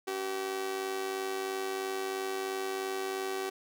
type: tone with amplitude modulation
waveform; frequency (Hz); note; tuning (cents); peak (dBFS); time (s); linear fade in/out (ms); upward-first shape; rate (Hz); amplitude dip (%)
sawtooth; 382.5; G4; -42; -26; 0.07-3.5; 10; sine; 103; 60
effects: none